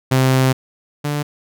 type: tone pair in turn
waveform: sawtooth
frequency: 130.81 / 146.83 Hz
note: C3 / D3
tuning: 0 / 0 cents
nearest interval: major second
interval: 200 cents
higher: second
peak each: -8 / -15 dBFS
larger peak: first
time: 0.11-0.53 / 1.04-1.23 s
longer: first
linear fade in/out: 10 ms
effects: none